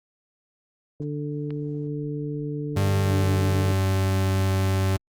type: harmonic tone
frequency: 147.3 Hz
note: D3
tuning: 6 cents sharp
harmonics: 1 / 2 / 3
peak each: -29 / -32 / -34 dBFS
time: 1-3.72 s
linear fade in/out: 2 ms
type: click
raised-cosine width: 0.3 ms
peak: -27 dBFS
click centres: 1.506 s
type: tone with pitch glide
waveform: 40% pulse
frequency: 98 to 95.76 Hz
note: G2 to G2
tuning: 0 to -40 cents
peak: -19 dBFS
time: 2.76-4.97 s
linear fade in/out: 10 ms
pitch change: -40 cents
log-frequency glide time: 2.99-3.26 s
effects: Opus 24 kbps